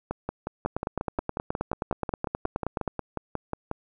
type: two click trains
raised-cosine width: 1 ms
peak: -13 / -15 dBFS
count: 22 / 21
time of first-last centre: 0.66-2.878 / 0.11-3.714 s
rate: 9.47 / 5.55 Hz
effects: none